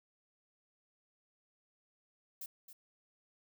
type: noise with echo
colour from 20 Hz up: violet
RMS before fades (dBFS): -44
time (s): 2.41-2.46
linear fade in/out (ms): 5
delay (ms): 270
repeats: 1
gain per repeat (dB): -10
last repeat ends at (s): 2.73
effects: none